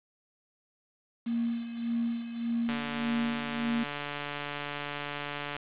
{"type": "tone with tremolo", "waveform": "sine", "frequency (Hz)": 233.4, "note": "A#3", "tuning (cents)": 2, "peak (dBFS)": -26, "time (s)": [1.26, 3.84], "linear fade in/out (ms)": 10, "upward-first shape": "sine", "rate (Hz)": 1.7, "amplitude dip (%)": 70}
{"type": "click train", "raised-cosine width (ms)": 0.3, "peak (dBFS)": -19, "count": 418, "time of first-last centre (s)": [2.69, 5.566], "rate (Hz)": 145}
{"effects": ["resampled to 8000 Hz", "8-bit"]}